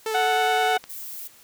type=tone with vibrato; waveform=sawtooth; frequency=438.2 Hz; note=A4; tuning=7 cents flat; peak=-21 dBFS; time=0.06-0.77 s; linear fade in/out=2 ms; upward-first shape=square; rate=9.7 Hz; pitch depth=13 cents each way
type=harmonic tone; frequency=740 Hz; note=F#5; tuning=in tune; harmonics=1 / 2 / 3 / 4 / 5; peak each=-21 / -27 / -31 / -33 / -35 dBFS; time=0.14-0.78 s; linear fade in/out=10 ms
type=click; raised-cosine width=0.2 ms; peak=-21 dBFS; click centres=0.84 s
type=noise; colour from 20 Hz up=violet; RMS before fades=-36 dBFS; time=0.89-1.28 s; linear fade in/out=10 ms
effects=white hiss -52 dBFS RMS until 1.43 s